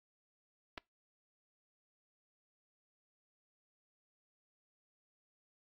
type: clicks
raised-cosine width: 0.3 ms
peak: -27 / -29 dBFS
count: 2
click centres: 0.777 / 0.78 s
effects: noise-tail reverb RT60 0.2 s tail -24 dB re dry + AAC 64 kbps